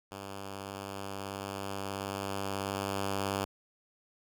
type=tone with level ramp; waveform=5% pulse; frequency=98.5 Hz; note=G2; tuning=9 cents sharp; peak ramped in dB=-30 to -19 dBFS; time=0.11-3.45 s; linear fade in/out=10 ms; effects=none